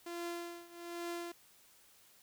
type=tone with tremolo; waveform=sawtooth; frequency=343.7 Hz; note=F4; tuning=28 cents flat; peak=-34 dBFS; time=0.06-1.32 s; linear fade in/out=5 ms; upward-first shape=triangle; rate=1.2 Hz; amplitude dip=90%; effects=white hiss -64 dBFS RMS until 2.22 s